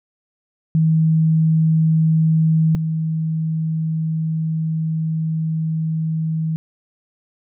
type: tone pair in turn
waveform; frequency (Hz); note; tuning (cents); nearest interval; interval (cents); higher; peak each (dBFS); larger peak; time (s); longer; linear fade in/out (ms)
sine; 159.8 / 159.8; D#3 / D#3; +47 / +47; unison; 0; neither; -12 / -18; first; 0.75-2.75 / 2.75-6.56; second; 0
effects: none